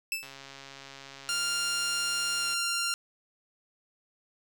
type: tone with exponential decay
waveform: sawtooth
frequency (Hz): 2637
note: E7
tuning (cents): 0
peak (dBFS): -23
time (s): 0.12-0.37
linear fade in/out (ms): 1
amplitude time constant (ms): 53
type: click train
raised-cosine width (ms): 0.2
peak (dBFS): -28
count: 317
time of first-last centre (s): 0.23-2.537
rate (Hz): 137
type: tone with pitch glide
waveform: 10% pulse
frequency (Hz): 1396.9 to 1388.9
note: F6 to F6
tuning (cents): 0 to -10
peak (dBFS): -19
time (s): 1.29-2.94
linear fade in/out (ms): 0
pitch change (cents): -10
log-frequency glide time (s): 2.39-2.47
effects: none